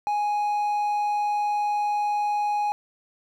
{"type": "tone", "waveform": "triangle", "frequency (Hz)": 830.6, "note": "G#5", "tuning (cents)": 0, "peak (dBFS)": -20, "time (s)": [0.07, 2.72], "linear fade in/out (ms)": 0, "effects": []}